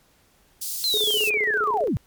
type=high-pass noise; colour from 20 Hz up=white; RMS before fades=-30 dBFS; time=0.61-1.3 s; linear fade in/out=10 ms; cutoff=4300 Hz; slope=24 dB/octave
type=linear sweep; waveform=sine; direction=down; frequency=4186 to 77.9 Hz; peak=-20 dBFS; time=0.84-1.97 s; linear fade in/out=0 ms
type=tone with tremolo; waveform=sine; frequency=424.5 Hz; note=G#4; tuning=38 cents sharp; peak=-24 dBFS; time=0.94-1.88 s; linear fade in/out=0 ms; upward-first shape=square; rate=15 Hz; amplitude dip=80%
effects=pink hiss -60 dBFS RMS until 2.06 s + MP3 96 kbps